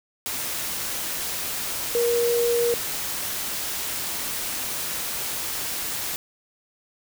sine tone in noise, 473.5 Hz, A#4, 27 cents sharp, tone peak -19 dBFS, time 1.95-2.74 s, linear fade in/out 0 ms, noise white, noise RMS -29 dBFS, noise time 0.26-6.16 s, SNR +7 dB, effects none

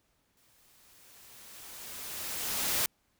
white noise with exponential growth, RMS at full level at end -28 dBFS, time 0.37-2.86 s, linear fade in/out 2 ms, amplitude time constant 540 ms, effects pink hiss -73 dBFS RMS until 3.19 s

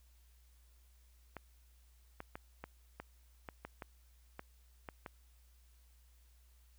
clicks, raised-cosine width 0.5 ms, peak -29 dBFS, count 11, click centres 1.367 / 2.204 / 2.355 / 2.64 / 3 / 3.488 / 3.65 / 3.822 / 4.394 / 4.888 / 5.062 s, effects added 60 Hz sine -62 dBFS peak until 6.78 s + white hiss -73 dBFS RMS until 6.78 s

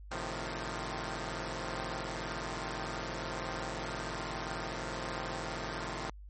5% pulse chord, F dominant seventh, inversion first, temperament equal with one note detuned, 111.28 / 130.81 / 155.56 / 174.61 Hz, A2 / C3 / Eb3 / F3, +20 / 0 / 0 / 0 cents, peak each -31 dBFS, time 0.11-6.1 s, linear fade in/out 5 ms, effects added 50 Hz sine -46 dBFS peak until 6.29 s + MP3 32 kbps

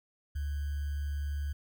sine tone with sample-and-hold, 72.1 Hz, D2, 31 cents flat, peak -31 dBFS, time 0.35-1.53 s, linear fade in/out 10 ms, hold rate 1575 Hz, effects none

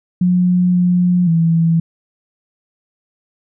sine tone with pitch steps, 179.7 / 178.4 / 165.2 Hz, F3 / F3 / E3, +50 / +37 / +4 cents, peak -10 dBFS, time 0.21-1.8 s, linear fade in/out 5 ms, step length 530 ms, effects none

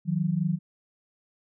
sine tone pair together, 157.97 / 182.3 Hz, D#3 / F#3, +27 / -25 cents, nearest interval major second, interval 248 cents, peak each -26 dBFS, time 0.05-0.59 s, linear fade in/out 50 ms, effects none

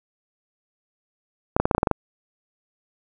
clicks, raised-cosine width 1 ms, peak -4 dBFS, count 9, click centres 1.565 / 1.6 / 1.655 / 1.712 / 1.749 / 1.781 / 1.831 / 1.872 / 1.913 s, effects none

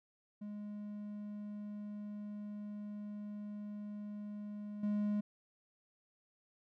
triangle tone with level steps, 207.7 Hz, G#3, in tune, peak -40 / -30 dBFS, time 0.41-5.21 s, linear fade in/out 10 ms, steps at 4.83 s, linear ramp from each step 5 ms, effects none

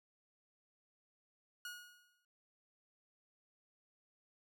sawtooth tone with exponential decay, 1446 Hz, F#6, 40 cents flat, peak -39 dBFS, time 1.65-2.25 s, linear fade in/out 2 ms, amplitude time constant 130 ms, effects none

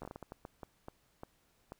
slowing click train, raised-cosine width 1 ms, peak -30 dBFS, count 13, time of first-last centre 0.02-1.721 s, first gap 13 ms, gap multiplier 1.39, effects pink hiss -72 dBFS RMS until 1.79 s

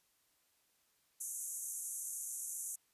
white band-pass noise, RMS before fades -43 dBFS, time 1.2-2.76 s, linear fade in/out 10 ms, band 6200 to 12000 Hz, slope 96 dB/octave, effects white hiss -75 dBFS RMS until 2.93 s + resampled to 32000 Hz

